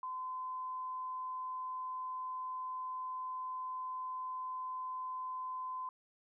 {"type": "tone", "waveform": "sine", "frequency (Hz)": 1024, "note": "C6", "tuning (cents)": -38, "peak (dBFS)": -38, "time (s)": [0.03, 5.89], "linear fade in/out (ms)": 2, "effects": []}